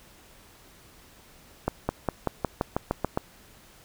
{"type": "accelerating click train", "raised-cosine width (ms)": 1, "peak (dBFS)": -10, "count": 10, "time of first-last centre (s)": [1.68, 3.175], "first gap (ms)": 210, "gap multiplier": 0.94, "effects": ["pink hiss -54 dBFS RMS until 3.84 s"]}